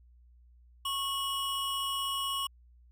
square tone pair together, 1097 / 2929 Hz, C#6 / F#7, -18 / -18 cents, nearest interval octave + perfect fourth, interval 1700 cents, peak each -35 / -34 dBFS, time 0.85-2.47 s, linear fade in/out 5 ms, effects added 60 Hz sine -56 dBFS peak until 2.91 s

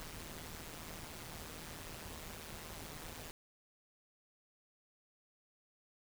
pink noise with amplitude modulation, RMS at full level -45 dBFS, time 0-3.31 s, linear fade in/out 0 ms, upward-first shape sine, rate 159 Hz, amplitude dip 75%, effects none

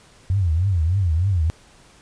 sine tone with vibrato, 88.6 Hz, F2, 25 cents sharp, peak -16 dBFS, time 0.3-1.5 s, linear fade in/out 0 ms, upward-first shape triangle, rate 3.3 Hz, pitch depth 260 cents each way, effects pink hiss -51 dBFS RMS until 2.01 s + resampled to 22050 Hz

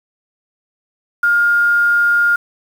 sine tone with quantisation, 1414 Hz, F6, 21 cents sharp, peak -10 dBFS, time 1.23-2.36 s, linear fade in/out 5 ms, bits 6, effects none

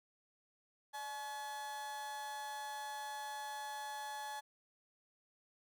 35% pulse tone with amplitude modulation, 852 Hz, G#5, 44 cents sharp, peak -38 dBFS, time 0.93-4.41 s, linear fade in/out 20 ms, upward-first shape sine, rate 260 Hz, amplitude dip 55%, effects none

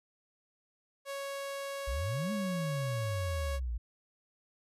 sawtooth tone, 554.4 Hz, C#5, in tune, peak -33 dBFS, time 1.05-3.6 s, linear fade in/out 50 ms
sine exponential two-way sweep, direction up then down, 55 to 215.5 to 55 Hz, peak -32 dBFS, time 1.87-3.78 s, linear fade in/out 10 ms, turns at 2.32 s
effects resampled to 32000 Hz

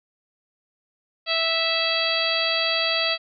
harmonic tone, 657 Hz, E5, 6 cents flat, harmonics 1 / 2 / 3 / 4 / 5 / 6 / 7, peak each -28 / -31 / -30 / -27 / -27 / -28 / -27 dBFS, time 1.26-3.18 s, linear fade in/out 50 ms, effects none

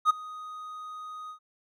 triangle tone with ADSR envelope, 1247 Hz, D#6, 3 cents sharp, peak -13 dBFS, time 0.05-1.39 s, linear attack 49 ms, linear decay 12 ms, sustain -23 dB, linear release 93 ms, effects tanh soft clip ceiling -9 dBFS

